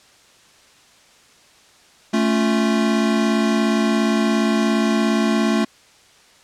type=chord; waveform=square; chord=A augmented; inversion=none; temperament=equal; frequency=220 / 277.2 / 349.2 Hz; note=A3 / C#4 / E#4; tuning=0 / 0 / 0 cents; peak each=-18 / -24 / -24 dBFS; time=2.13-5.65 s; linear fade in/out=10 ms; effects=white hiss -51 dBFS RMS until 6.43 s + low-pass 7000 Hz 12 dB/octave